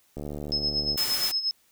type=click train; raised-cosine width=2 ms; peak=-22 dBFS; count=59; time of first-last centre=0.17-0.958 s; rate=73.6 Hz
type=tone with tremolo; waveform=sine; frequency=5180 Hz; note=E8; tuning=31 cents flat; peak=-22 dBFS; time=0.52-1.51 s; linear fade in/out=0 ms; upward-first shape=sine; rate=8.6 Hz; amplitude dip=70%
type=noise; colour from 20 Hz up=white; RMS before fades=-31 dBFS; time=0.97-1.32 s; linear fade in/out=10 ms
effects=white hiss -64 dBFS RMS until 1.71 s